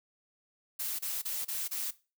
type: noise bursts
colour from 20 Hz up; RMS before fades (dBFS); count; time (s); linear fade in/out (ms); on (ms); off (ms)
blue; -35; 5; 0.79-1.91; 10; 200; 30
effects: noise-tail reverb RT60 0.3 s tail -18 dB re dry